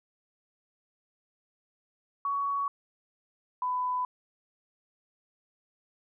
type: tone pair in turn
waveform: sine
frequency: 1122 / 999.6 Hz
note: C#6 / B5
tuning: +21 / +21 cents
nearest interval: major second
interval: 200 cents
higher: first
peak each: -27 dBFS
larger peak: neither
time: 2.25-2.68 / 3.62-4.05 s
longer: neither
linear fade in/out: 2 ms
effects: none